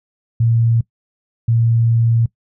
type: tone bursts at uneven times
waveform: sine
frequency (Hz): 115.6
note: A#2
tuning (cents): -14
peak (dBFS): -11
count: 2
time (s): 0.4-0.81 / 1.48-2.26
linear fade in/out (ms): 5
effects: noise-tail reverb RT60 0.1 s tail -21 dB re dry